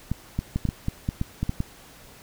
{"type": "clicks", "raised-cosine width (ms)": 5, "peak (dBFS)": -12, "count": 11, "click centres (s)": [0.116, 0.39, 0.56, 0.653, 0.689, 0.884, 1.089, 1.214, 1.43, 1.494, 1.604], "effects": ["pink hiss -49 dBFS RMS until 2.22 s"]}